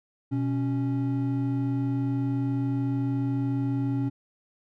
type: tone pair together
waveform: triangle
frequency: 123.66 / 277.2 Hz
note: B2 / C#4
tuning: +3 / 0 cents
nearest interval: octave + major second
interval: 1397 cents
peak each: -25 dBFS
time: 0.31-4.1 s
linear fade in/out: 20 ms
effects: none